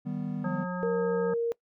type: chord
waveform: triangle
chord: Eb augmented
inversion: none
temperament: equal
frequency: 155.56 / 196 / 246.9 Hz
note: Eb3 / G3 / B3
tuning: 0 / 0 / 0 cents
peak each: -33 dBFS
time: 0.05-0.65 s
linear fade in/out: 20 ms
type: harmonic tone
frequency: 180 Hz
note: F#3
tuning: 47 cents flat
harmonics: 1 / 3 / 5 / 7 / 9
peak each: -32 / -37 / -39 / -40 / -42 dBFS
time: 0.44-1.34 s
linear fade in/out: 5 ms
type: tone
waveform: sine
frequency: 466.2 Hz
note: A#4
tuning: in tune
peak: -25 dBFS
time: 0.83-1.52 s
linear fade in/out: 0 ms
effects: noise-tail reverb RT60 0.1 s tail -22 dB re dry